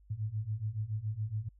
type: beating tone pair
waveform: sine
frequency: 103.83 / 110.93 Hz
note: G#2 / A2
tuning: 0 / +15 cents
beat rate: 7.1 Hz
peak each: -37 / -35 dBFS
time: 0.1-1.49 s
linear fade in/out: 10 ms
effects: added 50 Hz sine -58 dBFS peak until 1.59 s